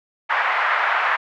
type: band-pass noise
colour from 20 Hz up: white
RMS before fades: -20 dBFS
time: 0.29-1.17 s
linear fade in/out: 20 ms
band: 760 to 1900 Hz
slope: 24 dB/octave
effects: none